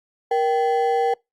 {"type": "ring-modulated tone", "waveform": "triangle", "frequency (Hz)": 625, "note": "D#5", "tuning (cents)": 8, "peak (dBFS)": -12, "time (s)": [0.31, 1.14], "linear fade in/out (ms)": 5, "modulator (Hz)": 154, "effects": ["noise-tail reverb RT60 0.2 s tail -26 dB re dry", "Opus 48 kbps"]}